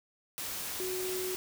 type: tone in noise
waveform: sine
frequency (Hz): 370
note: F#4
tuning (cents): 0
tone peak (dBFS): -34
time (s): 0.8-1.35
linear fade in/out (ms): 0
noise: white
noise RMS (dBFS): -38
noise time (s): 0.38-1.36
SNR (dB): +1
effects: none